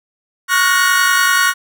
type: chord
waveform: 40% pulse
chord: Gb major seventh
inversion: second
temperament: equal with one note detuned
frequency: 1108.7 / 1429.6 / 1480 / 1864.7 Hz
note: Db6 / F6 / Gb6 / Bb6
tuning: 0 / +40 / 0 / 0 cents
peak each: -16 dBFS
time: 0.48-1.54 s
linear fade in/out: 50 ms
effects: none